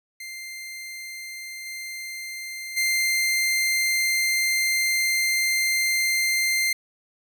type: tone with level steps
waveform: sawtooth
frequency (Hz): 2093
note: C7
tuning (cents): 0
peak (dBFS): -31 / -29 / -17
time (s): 0.2-6.73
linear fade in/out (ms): 5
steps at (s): 1.65 / 2.76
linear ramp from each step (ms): 20
effects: none